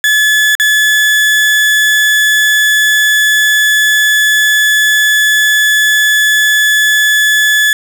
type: tone with dropouts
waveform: 35% pulse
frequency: 1718 Hz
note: A6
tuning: 42 cents flat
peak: -5 dBFS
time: 0.04-7.73 s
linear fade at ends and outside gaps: 1 ms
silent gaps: 0.552-0.598 s
effects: none